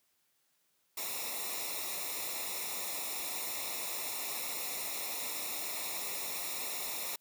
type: noise with comb filter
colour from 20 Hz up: white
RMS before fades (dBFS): -38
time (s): 0.97-7.16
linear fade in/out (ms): 5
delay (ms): 0.64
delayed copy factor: -0.85
effects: white hiss -75 dBFS RMS until 7.2 s + high-pass 80 Hz 12 dB/octave

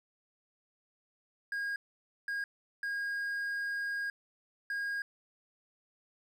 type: tone bursts at uneven times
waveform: triangle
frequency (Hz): 1630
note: G#6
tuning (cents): -33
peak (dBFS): -31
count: 4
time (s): 1.52-1.76 / 2.28-2.44 / 2.83-4.1 / 4.7-5.02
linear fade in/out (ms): 2
effects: none

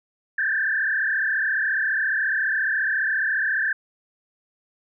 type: tone with frequency modulation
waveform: sine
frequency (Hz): 1661.2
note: G#6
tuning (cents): 0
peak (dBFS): -20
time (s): 0.38-3.73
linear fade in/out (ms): 5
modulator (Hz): 34.5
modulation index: 3.5
effects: none

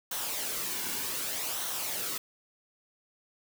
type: noise with flanger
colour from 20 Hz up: white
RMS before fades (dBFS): -34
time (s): 0.11-2.18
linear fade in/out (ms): 5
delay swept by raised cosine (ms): 0.41 to 1.61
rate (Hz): 0.65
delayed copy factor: -0.5
effects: none

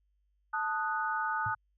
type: chord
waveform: sine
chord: D# diminished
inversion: second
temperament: equal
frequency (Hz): 880 / 1244.5 / 1480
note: A5 / D#6 / F#6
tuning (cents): 0 / 0 / 0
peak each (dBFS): -34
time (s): 0.53-1.55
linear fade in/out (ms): 10
type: tone with exponential decay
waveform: sine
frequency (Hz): 110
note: A2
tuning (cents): 0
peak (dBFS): -33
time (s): 1.46-1.57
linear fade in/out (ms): 5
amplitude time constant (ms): 22
effects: added 50 Hz sine -70 dBFS peak until 1.77 s

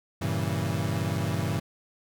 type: chord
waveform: 35% pulse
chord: G diminished seventh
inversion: none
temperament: equal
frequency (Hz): 98 / 116.54 / 138.59 / 164.81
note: G2 / Bb2 / Db3 / Fb3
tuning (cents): 0 / 0 / 0 / 0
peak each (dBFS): -29 / -31 / -31 / -30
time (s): 0.21-1.6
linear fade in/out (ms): 10
effects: none

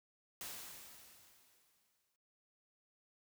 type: noise with exponential decay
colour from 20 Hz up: white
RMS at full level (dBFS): -45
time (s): 0.41-2.16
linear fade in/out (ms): 1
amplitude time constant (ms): 380
effects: noise-tail reverb RT60 0.3 s tail -19 dB re dry

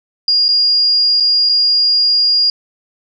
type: tone with dropouts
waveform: sine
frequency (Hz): 4839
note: D#8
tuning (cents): -49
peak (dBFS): -9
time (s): 0.28-2.5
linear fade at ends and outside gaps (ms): 2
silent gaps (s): 0.483-0.488 / 1.201-1.205 / 1.491-1.494
effects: none

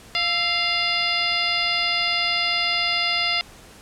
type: harmonic tone with a mistuned harmonic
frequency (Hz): 698.5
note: F5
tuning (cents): 0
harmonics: 1 / 2 / 3 / 4 / 5 / 6 / 7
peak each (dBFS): -31 / -31 / -25 / -26 / -28 / -30 / -26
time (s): 0.15-3.41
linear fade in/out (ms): 0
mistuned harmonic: 2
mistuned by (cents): -69
effects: pink hiss -46 dBFS RMS until 3.81 s + low-pass 11000 Hz 12 dB/octave

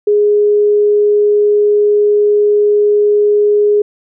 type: tone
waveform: sine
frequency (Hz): 415.3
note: G#4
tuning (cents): 0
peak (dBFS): -7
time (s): 0.07-3.82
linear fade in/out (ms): 5
effects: none

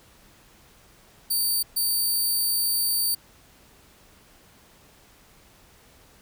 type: tone bursts at uneven times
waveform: 10% pulse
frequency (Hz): 4606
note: D8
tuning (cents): -34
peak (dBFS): -15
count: 2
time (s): 1.3-1.63 / 1.76-3.15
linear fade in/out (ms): 10
effects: pink hiss -55 dBFS RMS until 6.21 s

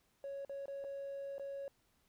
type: tone with dropouts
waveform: triangle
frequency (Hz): 554.4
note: C#5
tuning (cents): 0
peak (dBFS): -38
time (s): 0.24-1.68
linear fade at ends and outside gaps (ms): 1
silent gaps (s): 0.449-0.495 / 0.657-0.681 / 0.841-0.846 / 1.382-1.396
effects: tanh soft clip ceiling -37 dBFS + pink hiss -75 dBFS RMS until 2.08 s

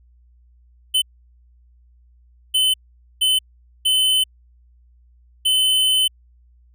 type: tone bursts at uneven times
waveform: square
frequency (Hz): 3041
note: F#7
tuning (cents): +47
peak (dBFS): -15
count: 5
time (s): 0.94-1.02 / 2.54-2.74 / 3.21-3.39 / 3.85-4.24 / 5.45-6.08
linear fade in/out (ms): 10
effects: added 60 Hz sine -50 dBFS peak until 6.74 s

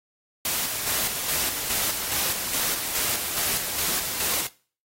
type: noise with tremolo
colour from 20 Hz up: white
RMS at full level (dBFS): -25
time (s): 0.45-4.47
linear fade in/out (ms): 2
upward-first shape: square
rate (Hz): 2.4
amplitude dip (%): 40
effects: noise-tail reverb RT60 0.4 s tail -20 dB re dry + AAC 48 kbps

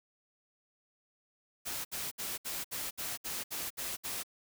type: noise bursts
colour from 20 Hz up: white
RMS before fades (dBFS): -38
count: 10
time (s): 1.65-4.235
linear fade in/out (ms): 20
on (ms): 200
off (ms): 65
effects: none

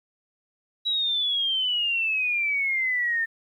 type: exponential sweep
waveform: sine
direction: down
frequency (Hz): 3904 to 1800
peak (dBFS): -22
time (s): 0.85-3.26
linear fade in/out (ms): 20
effects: 10-bit

